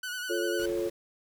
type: tone with vibrato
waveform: sawtooth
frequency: 1480 Hz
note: F#6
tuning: in tune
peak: -30 dBFS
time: 0.03-0.66 s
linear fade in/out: 5 ms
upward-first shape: sine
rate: 10 Hz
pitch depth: 41 cents each way
type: chord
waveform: sine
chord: F augmented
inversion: none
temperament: equal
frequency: 349.2 / 440 / 554.4 Hz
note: F4 / A4 / C#5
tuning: 0 / 0 / 0 cents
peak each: -30 / -33 / -34 dBFS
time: 0.29-0.9 s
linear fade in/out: 20 ms
type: noise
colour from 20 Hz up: pink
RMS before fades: -46 dBFS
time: 0.59-0.9 s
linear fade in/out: 5 ms
effects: none